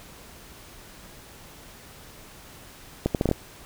accelerating click train, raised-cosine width 2 ms, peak -8 dBFS, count 6, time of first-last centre 3.06-3.313 s, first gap 88 ms, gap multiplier 0.72, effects pink hiss -47 dBFS RMS until 3.65 s

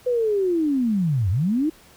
sine linear two-way sweep, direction down then up, 506 to 84.9 to 327.3 Hz, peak -18 dBFS, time 0.06-1.7 s, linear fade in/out 10 ms, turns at 1.3 s, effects pink hiss -51 dBFS RMS until 1.96 s

